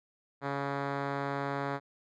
5% pulse tone with low-pass filter, 140 Hz, C#3, 18 cents sharp, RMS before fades -34 dBFS, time 0.41-1.8 s, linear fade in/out 50 ms, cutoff 2200 Hz, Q 0.53, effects none

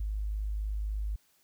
sine tone, 51.91 Hz, G#1, in tune, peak -30 dBFS, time 0-1.16 s, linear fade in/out 5 ms, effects white hiss -68 dBFS RMS until 1.43 s

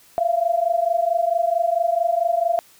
sine tone pair together, 669 / 693.5 Hz, E5 / F5, +25 / -12 cents, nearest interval minor second, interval 63 cents, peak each -20 dBFS, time 0.18-2.59 s, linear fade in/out 0 ms, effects white hiss -52 dBFS RMS until 2.79 s

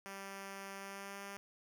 5% pulse tone with pitch glide, 196 to 198.74 Hz, G3 to G3, 0 to +24 cents, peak -34 dBFS, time 0.06-1.37 s, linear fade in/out 0 ms, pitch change +24 cents, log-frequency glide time 0.76-1.22 s, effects none

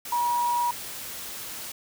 sine tone in noise, 960 Hz, B5, 49 cents flat, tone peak -22 dBFS, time 0.12-0.71 s, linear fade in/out 5 ms, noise white, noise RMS -37 dBFS, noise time 0.05-1.72 s, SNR +12 dB, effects none

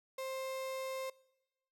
35% pulse tone, 527 Hz, C5, 12 cents sharp, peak -37 dBFS, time 0.18-1.1 s, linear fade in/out 5 ms, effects noise-tail reverb RT60 1.0 s tail -23 dB re dry

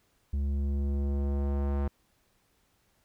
square tone with low-pass filter sweep, 70.2 Hz, C#2, 22 cents sharp, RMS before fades -29 dBFS, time 0.33-1.88 s, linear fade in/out 5 ms, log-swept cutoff 160 to 1200 Hz, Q 0.77, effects pink hiss -70 dBFS RMS until 3.04 s

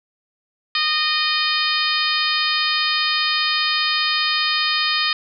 harmonic tone, 615 Hz, D#5, 20 cents flat, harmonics 2 / 3 / 4 / 5 / 6 / 7 / 8, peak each -25 / -25 / -25 / -25 / -25 / -25 / -25 dBFS, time 0.75-5.13 s, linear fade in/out 2 ms, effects none

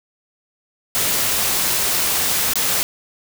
white noise with dropouts, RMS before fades -19 dBFS, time 0.95-2.83 s, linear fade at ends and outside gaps 0 ms, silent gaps 2.535-2.556 s, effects none

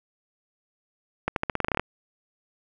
accelerating click train, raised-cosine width 0.5 ms, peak -9 dBFS, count 12, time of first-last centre 1.28-1.796 s, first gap 82 ms, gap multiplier 0.88, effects none

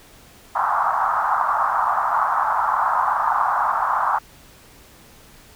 white band-pass noise, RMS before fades -20 dBFS, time 0.55-4.19 s, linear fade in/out 10 ms, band 760 to 1300 Hz, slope 48 dB/octave, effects pink hiss -48 dBFS RMS until 5.55 s

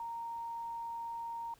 sine tone, 928 Hz, A#5, 8 cents flat, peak -38 dBFS, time 0-1.54 s, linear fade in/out 2 ms, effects pink hiss -65 dBFS RMS until 1.59 s

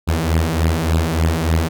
sawtooth beating tone pair, 79.3 / 82.7 Hz, D#2 / E2, +33 / +6 cents, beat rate 3.4 Hz, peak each -14 dBFS, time 0.07-1.69 s, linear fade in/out 20 ms, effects none

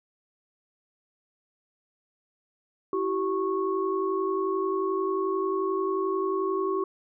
sine tone cluster, 333.1 / 384.4 / 1101 Hz, E4 / G4 / C#6, +18 / -34 / -12 cents, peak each -32 / -26 / -31 dBFS, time 2.93-6.84 s, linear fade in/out 2 ms, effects none

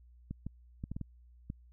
clicks, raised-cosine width 5 ms, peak -26 dBFS, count 7, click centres 0.31 / 0.466 / 0.839 / 0.916 / 0.965 / 1.013 / 1.501 s, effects added 60 Hz sine -56 dBFS peak until 1.72 s

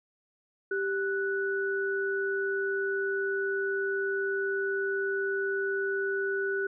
sine tone pair together, 392 / 1480 Hz, G4 / F#6, 0 / 0 cents, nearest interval octave + major seventh, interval 2300 cents, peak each -29 / -31 dBFS, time 0.71-6.67 s, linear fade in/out 5 ms, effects none

